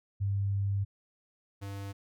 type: tone pair in turn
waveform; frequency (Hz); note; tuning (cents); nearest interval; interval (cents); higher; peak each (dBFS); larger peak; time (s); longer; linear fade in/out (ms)
sine / square; 99.3 / 99.3; G2 / G2; +23 / +23; unison; 0; neither; -27 / -38; first; 0.2-0.85 / 1.61-1.93; first; 20
effects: none

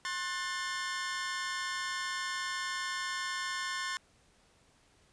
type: chord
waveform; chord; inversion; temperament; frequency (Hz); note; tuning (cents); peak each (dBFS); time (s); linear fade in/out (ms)
sawtooth; F# diminished; second; just; 1065.6 / 1480 / 1776; C6 / F#6 / A6; +31 / 0 / +16; -34 / -38 / -34; 0.05-3.97; 0
effects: pink hiss -66 dBFS RMS until 5.12 s + resampled to 22050 Hz

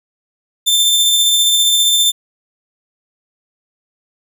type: tone with tremolo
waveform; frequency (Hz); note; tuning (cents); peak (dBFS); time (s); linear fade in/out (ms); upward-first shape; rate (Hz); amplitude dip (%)
sawtooth; 3561; A7; +20; -6; 0.66-2.12; 20; sine; 15; 25
effects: none

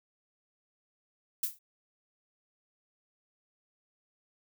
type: noise with exponential decay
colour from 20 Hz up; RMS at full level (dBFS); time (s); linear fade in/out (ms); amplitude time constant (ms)
violet; -26; 1.43-1.59; 5; 33
effects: none

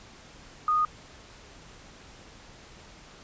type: tone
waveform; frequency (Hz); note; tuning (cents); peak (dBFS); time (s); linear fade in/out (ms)
sine; 1235; D#6; -13; -21; 0.68-0.85; 2
effects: pink hiss -50 dBFS RMS until 3.23 s + resampled to 16000 Hz

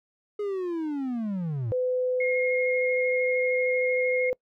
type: linear sweep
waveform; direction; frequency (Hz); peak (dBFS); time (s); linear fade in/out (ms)
triangle; down; 420.8 to 103.83; -25; 0.39-1.72; 5
type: tone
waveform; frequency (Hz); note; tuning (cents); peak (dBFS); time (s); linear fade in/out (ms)
sine; 505; B4; +39; -23; 1.72-4.33; 0
type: tone with vibrato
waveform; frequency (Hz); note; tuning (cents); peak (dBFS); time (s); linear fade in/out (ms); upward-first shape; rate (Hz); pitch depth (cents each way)
sine; 2144; C7; +42; -27; 2.2-4.3; 5; square; 13; 10
effects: noise-tail reverb RT60 0.1 s tail -25 dB re dry

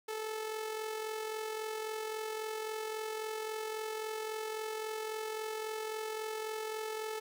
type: tone with amplitude modulation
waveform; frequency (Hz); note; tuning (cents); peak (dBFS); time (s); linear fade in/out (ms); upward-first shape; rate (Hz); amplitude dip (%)
sawtooth; 436.2; A4; -15; -31; 0.08-7.2; 10; sine; 43.7; 45
effects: none

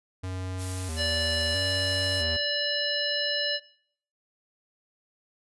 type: tone with vibrato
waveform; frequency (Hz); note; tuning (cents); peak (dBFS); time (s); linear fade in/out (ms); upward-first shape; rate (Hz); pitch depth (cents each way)
square; 86; F2; -26; -32; 0.23-2.37; 10; square; 0.76; 130
type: noise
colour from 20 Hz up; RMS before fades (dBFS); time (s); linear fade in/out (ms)
blue; -37; 0.57-2.25; 50
type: harmonic tone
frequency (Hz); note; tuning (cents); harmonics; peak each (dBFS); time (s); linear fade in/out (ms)
583; D5; -13; 1 / 3 / 5 / 7 / 9; -32 / -32 / -32 / -32 / -32; 0.96-3.6; 50
effects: noise-tail reverb RT60 0.6 s tail -19 dB re dry + resampled to 24000 Hz

